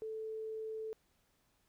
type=tone; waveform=sine; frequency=439.2 Hz; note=A4; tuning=3 cents flat; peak=-39 dBFS; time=0.02-0.93 s; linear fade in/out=0 ms; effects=pink hiss -75 dBFS RMS until 1.68 s